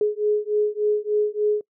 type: beating tone pair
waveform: sine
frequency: 418.7 / 422.1 Hz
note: G#4 / G#4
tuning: +14 / +28 cents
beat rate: 3.4 Hz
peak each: -22 dBFS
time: 0.01-1.61 s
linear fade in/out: 2 ms
effects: noise-tail reverb RT60 0.1 s tail -24 dB re dry